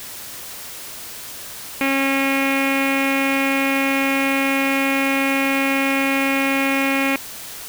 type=tone with low-pass filter; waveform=sawtooth; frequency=272.4 Hz; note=C#4; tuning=30 cents flat; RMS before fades=-19 dBFS; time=1.81-7.16 s; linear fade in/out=0 ms; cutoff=2400 Hz; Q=6; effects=white hiss -34 dBFS RMS until 7.68 s